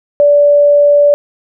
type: tone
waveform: sine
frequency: 580 Hz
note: D5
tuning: 22 cents flat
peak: -4 dBFS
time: 0.2-1.14 s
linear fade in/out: 0 ms
effects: none